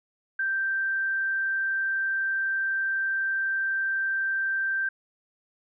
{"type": "tone", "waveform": "sine", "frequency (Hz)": 1568, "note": "G6", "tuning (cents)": 0, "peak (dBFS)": -24, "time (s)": [0.39, 4.89], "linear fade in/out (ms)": 5, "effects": []}